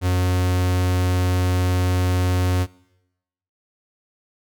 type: tone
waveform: 45% pulse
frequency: 90.9 Hz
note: F#2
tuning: 30 cents flat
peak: -17 dBFS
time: 0.01-2.67 s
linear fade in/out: 50 ms
effects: noise-tail reverb RT60 0.9 s tail -22 dB re dry